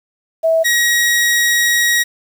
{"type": "tone pair in turn", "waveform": ["sine", "sawtooth"], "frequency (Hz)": [651, 1898.5], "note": ["E5", "A#6"], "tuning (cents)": [-22, 31], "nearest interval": "octave + perfect fifth", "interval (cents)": 1853, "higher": "second", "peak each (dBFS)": [-10, -8], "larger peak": "second", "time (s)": [[0.43, 0.64], [0.64, 2.04]], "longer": "second", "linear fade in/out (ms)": 20, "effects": ["7-bit"]}